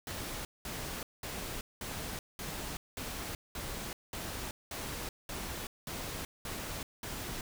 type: noise bursts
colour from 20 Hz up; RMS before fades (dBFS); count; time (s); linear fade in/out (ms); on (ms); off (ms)
pink; -40; 13; 0.07-7.41; 2; 380; 200
effects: none